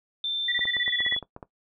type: tone with pitch glide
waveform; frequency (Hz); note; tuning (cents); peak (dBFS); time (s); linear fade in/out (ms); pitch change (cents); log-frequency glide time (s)
sine; 3561 to 3402; A7 to G#7; +20 to +41; -26; 0.24-1.19; 2; -79; 0.6-1.06
type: tone bursts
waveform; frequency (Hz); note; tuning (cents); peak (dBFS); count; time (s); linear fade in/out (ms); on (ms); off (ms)
sine; 1945; B6; -27; -25; 11; 0.48-1.15; 5; 40; 23
type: clicks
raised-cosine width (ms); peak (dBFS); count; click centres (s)
1; -25; 11; 0.592 / 0.654 / 0.767 / 0.879 / 1.005 / 1.064 / 1.124 / 1.164 / 1.227 / 1.364 / 1.428
effects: noise-tail reverb RT60 0.1 s tail -17 dB re dry